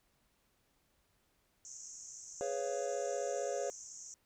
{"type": "band-pass noise", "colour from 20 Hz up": "white", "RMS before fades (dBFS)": -50, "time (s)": [1.65, 4.14], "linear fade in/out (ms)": 0, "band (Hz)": [5800, 7300], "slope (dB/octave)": 96}
{"type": "chord", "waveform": "triangle", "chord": "C# dominant seventh", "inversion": "second", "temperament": "just", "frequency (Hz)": [415.8, 498.9, 554.4, 693], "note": ["G#4", "B4", "C#5", "E#5"], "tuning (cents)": [2, 17, 0, -14], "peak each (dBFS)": [-39, -39, -36, -40], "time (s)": [2.41, 3.7], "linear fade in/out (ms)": 0}
{"effects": ["pink hiss -75 dBFS RMS until 4.25 s"]}